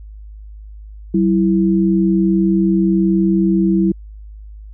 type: tone pair together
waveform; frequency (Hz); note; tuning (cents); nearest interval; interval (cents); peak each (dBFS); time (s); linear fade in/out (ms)
sine; 190.58 / 329.6; G3 / E4; -49 / 0; major sixth; 949; -13 / -15; 1.14-3.92; 5
effects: added 52 Hz sine -32 dBFS peak until 4.73 s